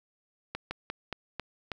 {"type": "slowing click train", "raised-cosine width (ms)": 0.3, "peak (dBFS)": -18, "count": 6, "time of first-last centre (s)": [0.55, 1.717], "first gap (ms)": 160, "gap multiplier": 1.19, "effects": ["10-bit"]}